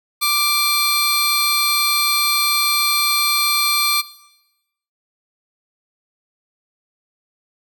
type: tone pair together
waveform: 15% pulse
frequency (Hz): 1174.7 / 4209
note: D6 / C8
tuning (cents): 0 / +9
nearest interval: octave + minor seventh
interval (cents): 2209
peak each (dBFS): -12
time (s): 0.21-4.02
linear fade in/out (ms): 20
effects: noise-tail reverb RT60 0.9 s tail -17 dB re dry